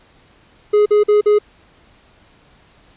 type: tone bursts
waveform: triangle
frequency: 417.8 Hz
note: G#4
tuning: 10 cents sharp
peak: -7 dBFS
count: 4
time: 0.73-1.388 s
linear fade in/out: 10 ms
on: 130 ms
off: 46 ms
effects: pink hiss -51 dBFS RMS until 2.96 s + resampled to 8000 Hz